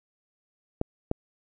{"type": "clicks", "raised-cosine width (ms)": 2, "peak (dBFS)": -12, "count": 2, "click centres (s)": [0.814, 1.114], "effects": []}